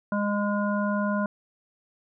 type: harmonic tone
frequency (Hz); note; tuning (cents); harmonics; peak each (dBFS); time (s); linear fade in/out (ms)
205.2; G#3; -21; 1 / 3 / 5 / 7; -25 / -30 / -32 / -33; 0.12-1.26; 2
effects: none